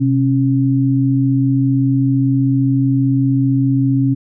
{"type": "tone pair together", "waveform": "sine", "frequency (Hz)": [128.4, 273.4], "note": ["C3", "C#4"], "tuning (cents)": [-32, -24], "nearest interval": "octave + minor second", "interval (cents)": 1308, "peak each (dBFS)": -14, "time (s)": [0, 4.15], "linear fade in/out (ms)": 20, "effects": []}